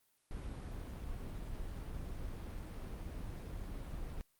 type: noise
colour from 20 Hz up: brown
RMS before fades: -43 dBFS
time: 0.31-4.21 s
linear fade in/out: 0 ms
effects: white hiss -75 dBFS RMS until 4.39 s + Opus 32 kbps